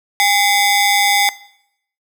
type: ring-modulated tone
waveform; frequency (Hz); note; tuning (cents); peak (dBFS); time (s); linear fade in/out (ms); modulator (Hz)
sawtooth; 1428; F6; +38; -4; 0.2-1.29; 0; 617
effects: noise-tail reverb RT60 0.7 s tail -19 dB re dry